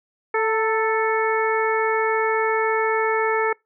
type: harmonic tone with a mistuned harmonic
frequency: 440 Hz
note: A4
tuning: in tune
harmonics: 1 / 2 / 3 / 4 / 5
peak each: -21 / -24 / -26 / -27 / -28 dBFS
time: 0.34-3.53 s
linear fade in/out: 5 ms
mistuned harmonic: 2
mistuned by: +32 cents
effects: noise-tail reverb RT60 0.2 s tail -26 dB re dry